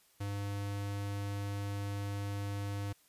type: tone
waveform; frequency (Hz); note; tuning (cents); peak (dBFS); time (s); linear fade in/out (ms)
square; 100.8; G2; +49; -36; 0.2-2.93; 10
effects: white hiss -67 dBFS RMS until 3.08 s + resampled to 32000 Hz